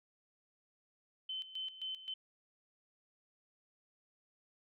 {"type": "tone with tremolo", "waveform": "sine", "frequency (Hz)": 3064, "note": "G7", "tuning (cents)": -40, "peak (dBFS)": -38, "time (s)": [1.29, 2.14], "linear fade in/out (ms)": 5, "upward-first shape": "square", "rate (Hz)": 3.8, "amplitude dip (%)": 75, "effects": []}